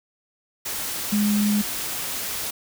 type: tone in noise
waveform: sine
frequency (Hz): 207.7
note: G#3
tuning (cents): 0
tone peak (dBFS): -18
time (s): 1.12-1.62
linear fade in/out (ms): 10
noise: white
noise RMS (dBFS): -29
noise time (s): 0.65-2.51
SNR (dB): +8
effects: none